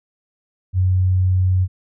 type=tone; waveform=sine; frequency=92.5 Hz; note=F#2; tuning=in tune; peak=-13 dBFS; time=0.73-1.68 s; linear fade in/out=50 ms; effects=none